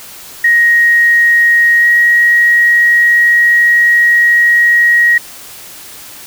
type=tone with pitch glide; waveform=sine; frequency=1880 to 1894.2 Hz; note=A#6 to A#6; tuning=+14 to +27 cents; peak=-5 dBFS; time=0.44-5.18 s; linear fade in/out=5 ms; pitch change=+13 cents; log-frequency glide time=1.8-1.85 s; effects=white hiss -32 dBFS RMS until 6.26 s